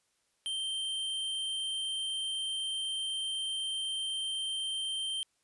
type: tone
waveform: square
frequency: 3136 Hz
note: G7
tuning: in tune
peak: -33 dBFS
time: 0.46-5.23 s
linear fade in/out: 0 ms
effects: white hiss -75 dBFS RMS until 5.43 s + resampled to 24000 Hz